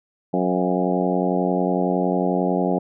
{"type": "harmonic tone with a mistuned harmonic", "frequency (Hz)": 91, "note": "F#2", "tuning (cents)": -28, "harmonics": [2, 3, 4, 5, 6, 7, 8, 9], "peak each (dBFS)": [-23, -25, -26, -27, -28, -28, -29, -30], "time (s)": [0.33, 2.79], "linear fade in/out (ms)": 10, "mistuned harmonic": 7, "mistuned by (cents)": 36, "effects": []}